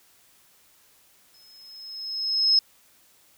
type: tone with exponential growth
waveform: sine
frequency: 5170 Hz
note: E8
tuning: 34 cents flat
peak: -14 dBFS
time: 1.34-2.59 s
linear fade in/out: 2 ms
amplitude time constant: 270 ms
effects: white hiss -59 dBFS RMS until 3.37 s